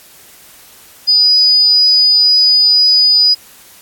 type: tone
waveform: sine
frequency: 4951 Hz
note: D#8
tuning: 9 cents flat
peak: -6 dBFS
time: 1.07-3.35 s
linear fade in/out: 20 ms
effects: white hiss -41 dBFS RMS until 3.81 s + AAC 64 kbps